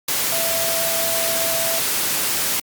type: tone in noise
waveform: sine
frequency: 664 Hz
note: E5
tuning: 12 cents sharp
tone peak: -25 dBFS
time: 0.32-1.79 s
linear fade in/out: 5 ms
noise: white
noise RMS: -21 dBFS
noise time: 0.08-2.6 s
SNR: -7 dB
effects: high-pass 100 Hz 12 dB/octave + Opus 48 kbps